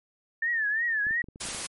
sine tone with vibrato, 1781 Hz, A6, 21 cents sharp, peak -24 dBFS, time 0.42-1.22 s, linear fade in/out 5 ms, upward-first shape triangle, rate 2.9 Hz, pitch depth 140 cents each way
clicks, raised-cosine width 3 ms, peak -32 dBFS, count 8, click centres 1.068 / 1.109 / 1.242 / 1.286 / 1.359 / 1.454 / 1.487 / 1.548 s
white noise, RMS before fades -33 dBFS, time 1.4-1.67 s, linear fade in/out 10 ms
effects MP3 48 kbps

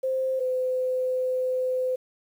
sine tone pair in turn, 523.3 / 510.8 Hz, C5 / C5, 0 / -42 cents, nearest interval unison, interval 42 cents, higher first, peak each -23 dBFS, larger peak neither, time 0.03-0.4 / 0.4-1.96 s, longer second, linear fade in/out 10 ms, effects 9-bit

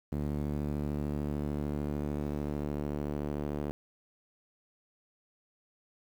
sawtooth tone with band-pass filter sweep, 73.42 Hz, D2, in tune, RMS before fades -34 dBFS, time 0.12-3.71 s, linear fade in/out 0 ms, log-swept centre 220 to 350 Hz, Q 0.97, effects 9-bit

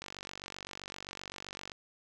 click train, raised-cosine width 0.2 ms, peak -24 dBFS, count 82, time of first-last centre 0.02-1.718 s, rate 47.7 Hz, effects none

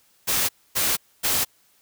white noise bursts, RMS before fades -22 dBFS, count 3, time 0.27-1.45 s, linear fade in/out 20 ms, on 220 ms, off 260 ms, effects white hiss -61 dBFS RMS until 1.81 s

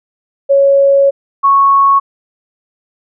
sine tone pair in turn, 554.4 / 1105 Hz, C#5 / C#6, 0 / -6 cents, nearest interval octave, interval 1194 cents, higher second, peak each -5 dBFS, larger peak neither, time 0.49-1.11 / 1.43-2 s, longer first, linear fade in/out 20 ms, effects none

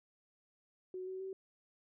sine tone with pitch steps, 370 / 376 / 382.2 Hz, F#4 / F#4 / G4, 0 / +28 / -44 cents, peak -40 dBFS, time 0.94-1.33 s, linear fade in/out 2 ms, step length 130 ms, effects none

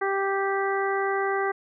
harmonic tone, 392 Hz, G4, in tune, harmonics 1 / 2 / 3 / 4 / 5, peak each -26 / -29 / -31 / -32 / -33 dBFS, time 0.01-1.52 s, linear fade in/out 10 ms, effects none

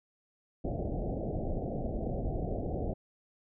pink low-pass noise, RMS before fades -34 dBFS, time 0.64-2.94 s, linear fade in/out 10 ms, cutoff 750 Hz, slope 96 dB/octave, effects none

